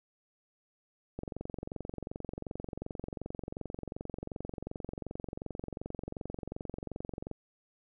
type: click train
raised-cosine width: 2 ms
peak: -25 dBFS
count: 140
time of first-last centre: 1.19-7.313 s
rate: 22.7 Hz
effects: none